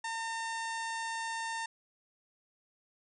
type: harmonic tone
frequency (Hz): 908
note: A#5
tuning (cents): -46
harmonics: 1 / 2 / 3 / 4 / 5 / 6 / 7 / 8 / 9 / 10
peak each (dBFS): -37 / -39 / -48 / -49 / -51 / -51 / -52 / -52 / -54 / -53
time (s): 0.04-1.66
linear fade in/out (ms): 5
effects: none